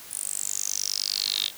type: tone with high-pass filter sweep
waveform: 10% pulse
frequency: 49.64 Hz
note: G1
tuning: 22 cents sharp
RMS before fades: -29 dBFS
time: 0.09-1.51 s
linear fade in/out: 50 ms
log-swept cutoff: 9700 to 3500 Hz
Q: 7.5
effects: white hiss -44 dBFS RMS until 1.57 s